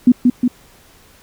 sine tone with echo, 246.9 Hz, B3, in tune, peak -4 dBFS, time 0.07-0.12 s, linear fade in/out 5 ms, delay 180 ms, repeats 2, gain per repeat -3 dB, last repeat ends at 0.48 s, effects pink hiss -48 dBFS RMS until 1.22 s

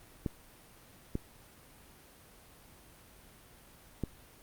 clicks, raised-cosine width 3 ms, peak -19 dBFS, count 3, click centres 0.262 / 1.154 / 4.037 s, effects pink hiss -57 dBFS RMS until 4.42 s + Opus 32 kbps

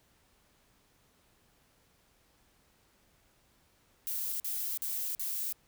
violet noise bursts, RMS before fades -35 dBFS, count 4, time 4.07-5.525 s, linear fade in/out 0 ms, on 330 ms, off 45 ms, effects pink hiss -68 dBFS RMS until 5.67 s

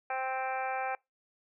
harmonic tone with a mistuned harmonic, 261.6 Hz, C4, in tune, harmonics 2 / 3 / 4 / 5 / 6 / 7 / 8 / 9 / 10, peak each -40 / -33 / -44 / -42 / -41 / -47 / -52 / -42 / -54 dBFS, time 0.1-0.95 s, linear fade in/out 2 ms, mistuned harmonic 10, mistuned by +16 cents, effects noise-tail reverb RT60 0.2 s tail -24 dB re dry

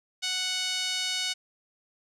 5% pulse tone with band-pass filter, 740 Hz, F#5, in tune, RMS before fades -30 dBFS, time 0.22-1.34 s, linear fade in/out 20 ms, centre 3400 Hz, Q 1.2, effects none

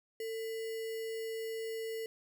sine tone with sample-and-hold, 448 Hz, A4, 31 cents sharp, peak -36 dBFS, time 0.2-2.06 s, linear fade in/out 2 ms, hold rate 2450 Hz, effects none

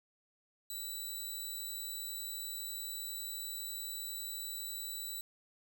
10% pulse tone, 3951 Hz, B7, in tune, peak -32 dBFS, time 0.7-5.21 s, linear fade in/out 2 ms, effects none

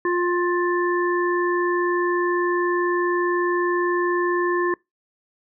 harmonic tone, 352.4 Hz, F4, 16 cents sharp, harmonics 1 / 3 / 5, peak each -20 / -25 / -27 dBFS, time 0.05-4.74 s, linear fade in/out 2 ms, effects noise-tail reverb RT60 0.2 s tail -25 dB re dry

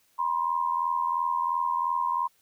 sine tone pair together, 963.6 / 1046.5 Hz, B5 / C6, -43 / 0 cents, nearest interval minor second, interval 143 cents, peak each -27 dBFS, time 0.18-2.28 s, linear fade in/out 20 ms, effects white hiss -66 dBFS RMS until 2.41 s

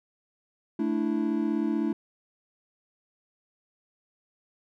triangle chord, A suspended fourth, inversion none, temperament equal, 220 / 293.7 / 329.6 Hz, A3 / D4 / E4, 0 / 0 / 0 cents, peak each -27 dBFS, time 0.79-1.93 s, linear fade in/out 5 ms, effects none

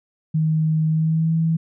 sine tone with pitch glide, 157.4 to 162.67 Hz, D#3 to E3, +20 to -23 cents, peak -16 dBFS, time 0.34-1.57 s, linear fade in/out 10 ms, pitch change +57 cents, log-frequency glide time 0.88-1.34 s, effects none

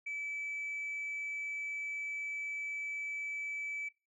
sine tone, 2304 Hz, D7, 34 cents flat, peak -35 dBFS, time 0.06-3.89 s, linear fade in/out 10 ms, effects noise-tail reverb RT60 0.3 s tail -23 dB re dry + tanh soft clip ceiling -34 dBFS

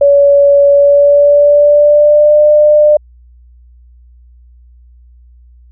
sine tone with pitch glide, 567 to 599.3 Hz, C#5 to D5, +39 to +35 cents, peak -3 dBFS, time 0.01-2.97 s, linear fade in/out 5 ms, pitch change +96 cents, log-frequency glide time 0.71-2.39 s, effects added 60 Hz sine -38 dBFS peak until 5.71 s

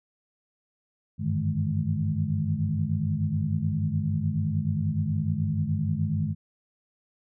sine tone cluster, 94.4 / 101.2 / 151.9 / 161.6 / 210.6 Hz, F#2 / G#2 / D#3 / E3 / G#3, +35 / -44 / -41 / -34 / +24 cents, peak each -32 / -30 / -28 / -32 / -31 dBFS, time 1.18-6.35 s, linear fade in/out 50 ms, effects none

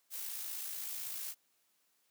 blue noise with amplitude modulation, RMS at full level -40 dBFS, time 0.1-1.35 s, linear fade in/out 50 ms, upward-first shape sine, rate 55.9 Hz, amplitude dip 35%, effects white hiss -75 dBFS RMS until 2.1 s + high-pass 150 Hz 12 dB/octave

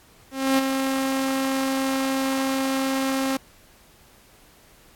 sawtooth tone with ADSR envelope, 267.6 Hz, C4, 39 cents sharp, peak -12 dBFS, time 0.31-3.37 s, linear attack 270 ms, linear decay 20 ms, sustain -6 dB, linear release 4 ms, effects pink hiss -54 dBFS RMS until 4.95 s + AAC 64 kbps

